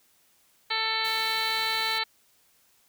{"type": "harmonic tone", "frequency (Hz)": 443.7, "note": "A4", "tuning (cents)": 14, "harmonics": [1, 2, 3, 4, 5, 6, 7, 8, 9, 10], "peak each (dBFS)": [-42, -33, -35, -34, -32, -41, -37, -40, -30, -36], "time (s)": [0.7, 2.04], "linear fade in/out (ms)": 10}
{"type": "noise", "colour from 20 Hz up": "white", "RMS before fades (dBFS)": -42, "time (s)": [1.04, 1.99], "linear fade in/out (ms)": 10}
{"effects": ["white hiss -64 dBFS RMS until 2.88 s"]}